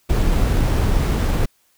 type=noise with sample-and-hold; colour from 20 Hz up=brown; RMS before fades=-17 dBFS; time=0.09-1.46 s; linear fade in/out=10 ms; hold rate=11025 Hz; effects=white hiss -61 dBFS RMS until 1.77 s